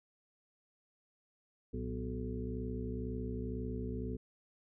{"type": "harmonic tone with a mistuned harmonic", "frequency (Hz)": 62, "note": "B1", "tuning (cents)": 7, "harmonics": [1, 2, 3, 4, 6, 7], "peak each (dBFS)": [-41, -43, -46, -42, -47, -45], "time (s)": [1.73, 4.17], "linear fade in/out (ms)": 10, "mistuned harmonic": 2, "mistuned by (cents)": -120, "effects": []}